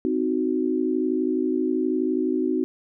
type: chord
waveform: sine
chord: C diminished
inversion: none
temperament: equal with one note detuned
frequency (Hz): 258.8 / 311.1 / 370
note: C4 / Eb4 / Gb4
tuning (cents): -19 / 0 / 0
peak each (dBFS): -25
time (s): 0.05-2.64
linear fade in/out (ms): 0
effects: none